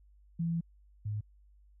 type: tone pair in turn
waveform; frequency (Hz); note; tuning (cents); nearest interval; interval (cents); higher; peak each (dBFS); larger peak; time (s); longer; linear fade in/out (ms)
sine; 167.3 / 105.1; E3 / G#2; +26 / +21; minor sixth; 805; first; -29 / -32; first; 0.39-0.61 / 1.05-1.21; first; 10
effects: added 50 Hz sine -58 dBFS peak until 1.8 s